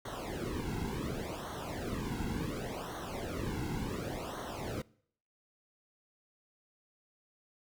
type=noise with flanger; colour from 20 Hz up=brown; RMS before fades=-38 dBFS; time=0.05-4.82 s; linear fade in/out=5 ms; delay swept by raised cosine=0.4 to 1.7 ms; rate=0.69 Hz; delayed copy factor=-1; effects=noise-tail reverb RT60 0.6 s tail -23 dB re dry